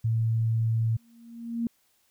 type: tone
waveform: sine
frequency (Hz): 113.1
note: A2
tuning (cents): +48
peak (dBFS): -22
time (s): 0.04-0.97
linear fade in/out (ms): 10
type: tone with exponential growth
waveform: sine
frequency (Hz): 232.8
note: A#3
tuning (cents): -2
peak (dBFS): -23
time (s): 0.93-1.67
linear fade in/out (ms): 2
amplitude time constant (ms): 160
effects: white hiss -68 dBFS RMS until 2.1 s